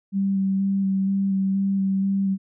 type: tone with vibrato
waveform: sine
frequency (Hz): 194.4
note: G3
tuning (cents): -14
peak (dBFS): -19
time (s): 0.12-2.38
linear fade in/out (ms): 50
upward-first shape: square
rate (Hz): 2.1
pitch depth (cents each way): 13
effects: none